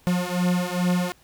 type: beating tone pair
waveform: 45% pulse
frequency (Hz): 177.6 / 180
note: F3 / F#3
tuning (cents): +29 / -47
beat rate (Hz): 2.4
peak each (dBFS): -24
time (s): 0.07-1.12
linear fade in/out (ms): 0
effects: pink hiss -57 dBFS RMS until 1.23 s